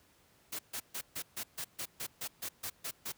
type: noise bursts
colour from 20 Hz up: white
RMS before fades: -39 dBFS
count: 13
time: 0.52-3.123 s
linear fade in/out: 10 ms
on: 71 ms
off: 140 ms
effects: pink hiss -66 dBFS RMS until 3.17 s + high-pass 60 Hz 12 dB/octave